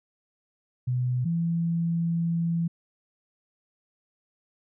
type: tone pair in turn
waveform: sine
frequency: 125.2 / 167.92 Hz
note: B2 / E3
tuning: +24 / +32 cents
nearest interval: perfect fourth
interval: 508 cents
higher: second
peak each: -23 dBFS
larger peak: neither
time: 0.87-1.25 / 1.25-2.68 s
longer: second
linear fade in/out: 10 ms
effects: none